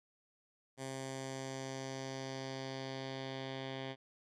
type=tone with low-pass filter sweep; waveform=10% pulse; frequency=133.3 Hz; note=C3; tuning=33 cents sharp; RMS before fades=-43 dBFS; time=0.77-3.96 s; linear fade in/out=50 ms; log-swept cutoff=8500 to 3300 Hz; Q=2.2; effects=none